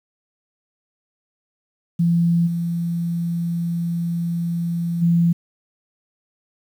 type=tone with level steps; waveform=sine; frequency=170 Hz; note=F3; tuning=46 cents flat; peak=-14 / -20 / -13 dBFS; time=1.99-5.33 s; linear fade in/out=10 ms; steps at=2.46 / 5.01 s; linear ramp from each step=20 ms; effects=8-bit